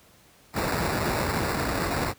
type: noise with sample-and-hold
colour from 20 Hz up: pink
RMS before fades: -26 dBFS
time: 0.53-2.14 s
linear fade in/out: 50 ms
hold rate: 3150 Hz
effects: pink hiss -56 dBFS RMS until 2.18 s + high-pass 60 Hz 12 dB/octave